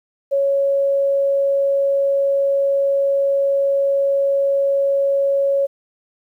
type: tone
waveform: sine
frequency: 554.4 Hz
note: C#5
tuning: in tune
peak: -14 dBFS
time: 0.31-5.67 s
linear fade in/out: 20 ms
effects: 9-bit